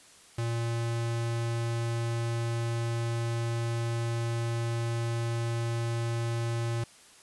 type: tone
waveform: square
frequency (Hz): 116.54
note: A#2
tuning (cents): 0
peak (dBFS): -29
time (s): 0.38-6.84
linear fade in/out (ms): 5
effects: white hiss -55 dBFS RMS until 7.22 s + resampled to 24000 Hz